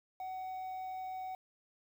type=tone with quantisation; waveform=triangle; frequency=749 Hz; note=F#5; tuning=21 cents sharp; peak=-37 dBFS; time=0.2-1.35 s; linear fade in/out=2 ms; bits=10; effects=none